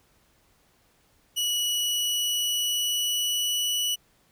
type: tone with pitch glide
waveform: sawtooth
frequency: 2933 to 2950 Hz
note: F#7 to F#7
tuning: -16 to -6 cents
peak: -21 dBFS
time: 1.36-3.96 s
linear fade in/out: 20 ms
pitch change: +10 cents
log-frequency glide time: 1.67-3.69 s
effects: pink hiss -64 dBFS RMS until 4.31 s